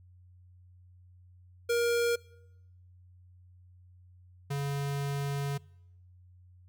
square tone pair in turn, 472 / 140.94 Hz, A#4 / C#3, +22 / +29 cents, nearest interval octave + major sixth, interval 2093 cents, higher first, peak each -26 / -31 dBFS, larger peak first, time 1.69-2.16 / 4.5-5.58 s, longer second, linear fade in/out 10 ms, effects noise-tail reverb RT60 0.9 s tail -25 dB re dry + added 90 Hz sine -54 dBFS peak until 6.68 s

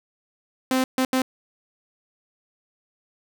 sawtooth tone bursts at uneven times, 259.4 Hz, C4, 15 cents flat, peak -15 dBFS, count 3, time 0.71-0.84 / 0.98-1.05 / 1.13-1.22 s, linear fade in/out 2 ms, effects none

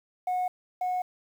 sine tone pair in turn, 730 / 730 Hz, F#5 / F#5, -24 / -24 cents, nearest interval unison, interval 0 cents, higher neither, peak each -23 / -24 dBFS, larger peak first, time 0.27-0.48 / 0.81-1.02 s, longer neither, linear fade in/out 5 ms, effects tanh soft clip ceiling -24 dBFS + 9-bit

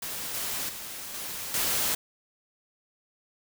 white noise with level steps, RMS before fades -35 / -32 / -39 / -36 / -27 dBFS, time 0.02-1.95 s, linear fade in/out 5 ms, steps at 0.34 / 0.69 / 1.14 / 1.54 s, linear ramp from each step 2 ms, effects none

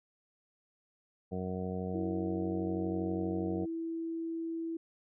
harmonic tone, 92.5 Hz, F#2, in tune, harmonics 1 / 2 / 3 / 4 / 5 / 6 / 7 / 8, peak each -41 / -37 / -46 / -45 / -40 / -51 / -46 / -47 dBFS, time 1.31-3.66 s, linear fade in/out 20 ms
sine tone, 329.2 Hz, E4, 2 cents flat, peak -34 dBFS, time 1.94-4.77 s, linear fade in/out 5 ms
effects none

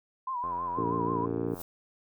sine tone with vibrato, 1007 Hz, B5, 33 cents sharp, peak -30 dBFS, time 0.27-1.26 s, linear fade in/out 5 ms, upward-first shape sine, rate 6.2 Hz, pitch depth 88 cents each way
click train, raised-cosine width 1 ms, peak -29 dBFS, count 103, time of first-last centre 0.44-1.614 s, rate 86.9 Hz
harmonic tone, 57.4 Hz, A#1, 26 cents flat, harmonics 2 / 3 / 4 / 5 / 6 / 7 / 8, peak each -38 / -38 / -40 / -34 / -37 / -36 / -36 dBFS, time 0.77-1.55 s, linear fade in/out 5 ms
violet noise with exponential growth, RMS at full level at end -37 dBFS, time 1.47-1.62 s, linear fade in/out 2 ms, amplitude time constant 31 ms
effects none

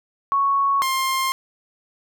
sine / sawtooth tone pair in turn, 1108.7 / 1058.4 Hz, C#6 / C6, 0 / +20 cents, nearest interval minor second, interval 80 cents, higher first, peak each -16 / -16 dBFS, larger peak neither, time 0.32-0.82 / 0.82-1.32 s, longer neither, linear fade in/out 0 ms, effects none

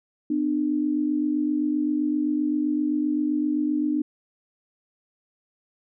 sine tone pair together, 252.3 / 300 Hz, B3 / D4, +37 / +37 cents, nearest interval minor third, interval 300 cents, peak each -27 / -22 dBFS, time 0.3-4.02 s, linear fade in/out 5 ms, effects none

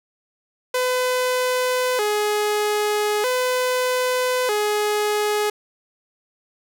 sawtooth tone with vibrato, 460 Hz, A#4, 23 cents flat, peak -15 dBFS, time 0.74-5.5 s, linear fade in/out 5 ms, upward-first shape square, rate 0.4 Hz, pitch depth 160 cents each way, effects none

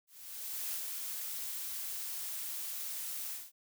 blue noise with ADSR envelope, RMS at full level -37 dBFS, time 0.07-3.52 s, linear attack 660 ms, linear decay 74 ms, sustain -3 dB, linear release 210 ms, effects none

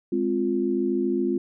sine chord, F minor, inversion first, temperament equal, 207.7 / 261.6 / 349.2 Hz, Ab3 / C4 / F4, 0 / 0 / 0 cents, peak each -28 / -26 / -24 dBFS, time 0.12-1.38 s, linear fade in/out 5 ms, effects none

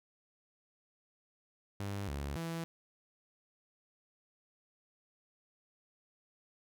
sawtooth tone with pitch steps, 100 / 70.6 / 165.7 Hz, G2 / C#2 / E3, +35 / +32 / +9 cents, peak -33 dBFS, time 1.8-2.64 s, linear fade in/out 0 ms, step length 280 ms, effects none

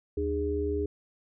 sine tone cluster, 76.6 / 300.1 / 409.5 Hz, D#2 / D4 / G#4, -27 / +38 / -24 cents, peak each -32 / -34 / -29 dBFS, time 0.17-0.86 s, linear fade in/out 5 ms, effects none

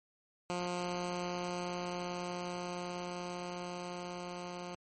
10% pulse tone with level ramp, 177.4 Hz, F3, 27 cents sharp, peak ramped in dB -26 to -33 dBFS, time 0.5-4.75 s, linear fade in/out 0 ms, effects MP3 32 kbps

